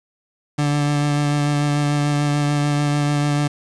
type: tone with vibrato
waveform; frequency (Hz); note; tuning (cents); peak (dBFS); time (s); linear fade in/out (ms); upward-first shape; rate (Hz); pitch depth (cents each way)
30% pulse; 146; D3; -10; -14; 0.58-3.48; 10; sine; 6.8; 14
effects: resampled to 22050 Hz + 7-bit